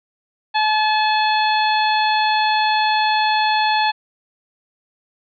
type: harmonic tone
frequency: 860 Hz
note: A5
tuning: 40 cents flat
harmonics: 1 / 2 / 3 / 4 / 5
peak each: -16 / -23 / -25 / -26 / -26 dBFS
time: 0.54-3.92 s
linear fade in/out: 20 ms
effects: none